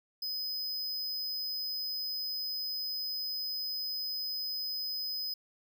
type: tone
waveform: square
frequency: 5030 Hz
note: D#8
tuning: 18 cents sharp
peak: -34 dBFS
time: 0.22-5.34 s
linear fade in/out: 5 ms
effects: none